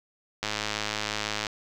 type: click train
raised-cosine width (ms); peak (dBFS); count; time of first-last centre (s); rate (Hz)
0.2; -11; 111; 0.43-1.468; 106
effects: none